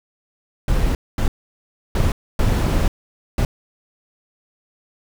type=noise bursts at uneven times; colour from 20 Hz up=brown; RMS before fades=-17 dBFS; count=5; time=0.68-0.95 / 1.18-1.28 / 1.95-2.12 / 2.39-2.88 / 3.38-3.45 s; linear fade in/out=2 ms; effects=none